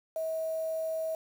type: tone with quantisation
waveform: sine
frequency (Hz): 642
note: E5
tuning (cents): -46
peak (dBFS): -30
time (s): 0.16-1.15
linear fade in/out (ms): 2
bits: 8
effects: none